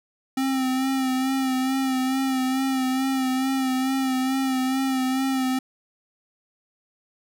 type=tone with vibrato; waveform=square; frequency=262.7 Hz; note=C4; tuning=7 cents sharp; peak=-22 dBFS; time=0.37-5.59 s; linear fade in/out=5 ms; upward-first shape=sine; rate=2.3 Hz; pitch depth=33 cents each way; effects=none